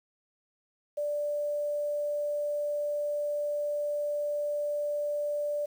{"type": "tone with quantisation", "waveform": "sine", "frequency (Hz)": 587.3, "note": "D5", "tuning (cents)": 0, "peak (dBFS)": -28, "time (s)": [0.97, 5.66], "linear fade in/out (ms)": 10, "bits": 9, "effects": []}